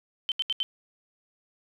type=tone bursts; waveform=sine; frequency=3086 Hz; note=G7; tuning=28 cents flat; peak=-24 dBFS; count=4; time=0.29-0.63 s; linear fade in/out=0 ms; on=28 ms; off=76 ms; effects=11-bit